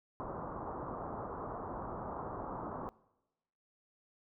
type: low-pass noise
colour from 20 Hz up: white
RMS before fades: -42 dBFS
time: 0.2-2.89 s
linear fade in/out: 0 ms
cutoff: 1200 Hz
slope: 48 dB/octave
effects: noise-tail reverb RT60 1.0 s tail -22 dB re dry